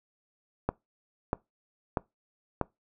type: click train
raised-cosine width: 1 ms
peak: -12 dBFS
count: 4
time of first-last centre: 0.69-2.613 s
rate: 1.56 Hz
effects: noise-tail reverb RT60 0.2 s tail -23 dB re dry